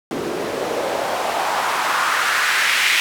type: noise with band-pass filter sweep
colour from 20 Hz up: white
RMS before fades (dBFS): -20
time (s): 0.11-3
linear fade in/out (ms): 0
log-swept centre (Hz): 330 to 2300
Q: 2.1
effects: none